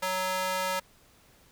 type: tone with high-pass filter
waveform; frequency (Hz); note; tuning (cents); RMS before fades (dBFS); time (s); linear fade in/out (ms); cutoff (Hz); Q
square; 185.8; F#3; +7; -30; 0.02-0.8; 10; 780; 1.2
effects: pink hiss -60 dBFS RMS until 1.51 s